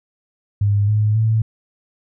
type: tone with pitch steps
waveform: sine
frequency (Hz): 102 / 106.33 / 110.85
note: G#2 / G#2 / A2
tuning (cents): -31 / +41 / +13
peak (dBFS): -13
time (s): 0.61-1.42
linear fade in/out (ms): 5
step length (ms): 270
effects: none